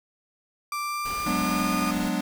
35% pulse tone with pitch glide, 1176 to 1218.9 Hz, D6 to D#6, +2 to -36 cents, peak -26 dBFS, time 0.72-1.91 s, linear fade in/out 2 ms, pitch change +62 cents, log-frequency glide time 0.83-1.74 s
pink noise, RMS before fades -38 dBFS, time 1.05-2.09 s, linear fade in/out 5 ms
square chord, G# half-diminished seventh, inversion third, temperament equal, 185 / 207.7 / 246.9 / 293.7 Hz, F#3 / G#3 / B3 / D4, 0 / 0 / 0 / 0 cents, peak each -31 dBFS, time 1.26-2.21 s, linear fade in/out 5 ms
effects none

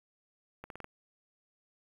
accelerating click train, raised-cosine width 0.5 ms, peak -28 dBFS, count 5, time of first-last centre 0.64-0.844 s, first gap 62 ms, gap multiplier 0.87, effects 9-bit

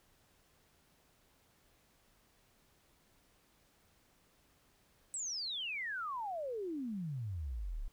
sine exponential sweep, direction down, 8140 to 30.49 Hz, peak -37 dBFS, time 5.14-7.88 s, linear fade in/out 0 ms, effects pink hiss -70 dBFS RMS until 7.92 s

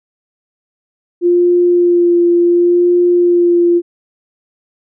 sine tone with vibrato, 349.2 Hz, F4, in tune, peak -7 dBFS, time 1.21-3.82 s, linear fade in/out 50 ms, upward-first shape sine, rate 0.7 Hz, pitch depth 16 cents each way, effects none

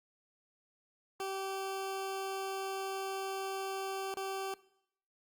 20% pulse tone with dropouts, 386.6 Hz, G4, 24 cents flat, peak -31 dBFS, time 1.2-4.54 s, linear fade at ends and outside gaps 1 ms, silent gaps 4.141-4.17 s, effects noise-tail reverb RT60 0.7 s tail -19 dB re dry + Opus 48 kbps

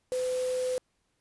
sine tone in noise, 507 Hz, B4, 45 cents sharp, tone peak -27 dBFS, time 0.12-0.78 s, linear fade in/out 0 ms, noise white, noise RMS -42 dBFS, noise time 0.12-0.78 s, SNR +12 dB, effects pink hiss -75 dBFS RMS until 1.2 s + resampled to 24000 Hz

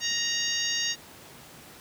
harmonic tone with a mistuned harmonic, 932.3 Hz, A#5, in tune, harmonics 2 / 3 / 4 / 5 / 6 / 7, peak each -33 / -33 / -33 / -33 / -33 / -33 dBFS, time 0-0.96 s, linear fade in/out 50 ms, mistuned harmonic 3, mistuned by +22 cents, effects pink hiss -48 dBFS RMS until 1.8 s + high-pass 100 Hz 12 dB/octave

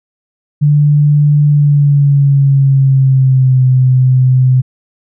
sine tone with pitch glide, 147.1 to 128.8 Hz, D3 to C3, +3 to -27 cents, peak -5 dBFS, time 0.61-4.62 s, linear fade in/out 20 ms, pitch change -230 cents, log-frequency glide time 1.47-3.64 s, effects none

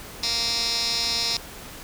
15% pulse tone with band-pass filter, 232.4 Hz, A#3, 5 cents flat, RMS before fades -25 dBFS, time 0.23-1.37 s, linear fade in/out 2 ms, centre 4800 Hz, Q 6.6, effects pink hiss -40 dBFS RMS until 1.83 s

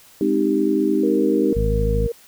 sine chord, Ab major seventh, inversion none, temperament equal, 207.7 / 261.6 / 311.1 / 392 Hz, Ab3 / C4 / Eb4 / G4, 0 / 0 / 0 / 0 cents, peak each -24 / -23 / -19 / -21 dBFS, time 0.21-1.53 s, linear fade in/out 2 ms
sine tone, 467.4 Hz, A#4, 5 cents sharp, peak -22 dBFS, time 1.03-2.12 s, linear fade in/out 5 ms
harmonic tone, 52.8 Hz, G#1, 29 cents sharp, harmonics 1 / 2 / 3 / 4 / 5, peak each -19 / -24 / -27 / -29 / -34 dBFS, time 1.55-2.08 s, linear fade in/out 20 ms
effects white hiss -49 dBFS RMS until 2.27 s

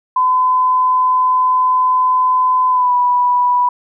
sine tone with pitch glide, 1015 to 983.8 Hz, B5 to B5, +47 to -7 cents, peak -10 dBFS, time 0.16-3.69 s, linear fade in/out 5 ms, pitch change -54 cents, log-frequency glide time 2.7-2.94 s, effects none

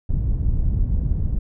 pink low-pass noise, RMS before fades -20 dBFS, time 0.09-1.39 s, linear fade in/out 5 ms, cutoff 100 Hz, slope 12 dB/octave, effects none

